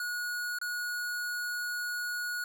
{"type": "tone with dropouts", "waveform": "square", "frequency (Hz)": 1453, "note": "F#6", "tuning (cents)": -32, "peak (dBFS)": -33, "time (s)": [0, 2.44], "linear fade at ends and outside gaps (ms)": 2, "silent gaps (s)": [0.587, 0.614], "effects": []}